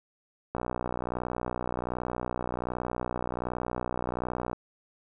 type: click train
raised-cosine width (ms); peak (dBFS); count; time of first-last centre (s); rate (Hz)
1; -17; 245; 0.55-4.53; 61.3
effects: none